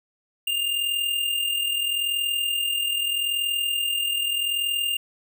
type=tone with amplitude modulation; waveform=square; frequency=2806 Hz; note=F7; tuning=8 cents sharp; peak=-21 dBFS; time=0.47-4.97 s; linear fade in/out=5 ms; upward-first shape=sine; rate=40.8 Hz; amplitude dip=50%; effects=none